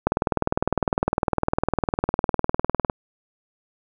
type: click train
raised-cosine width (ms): 1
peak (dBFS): -5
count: 57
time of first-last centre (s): 0.07-2.898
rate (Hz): 19.8
effects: none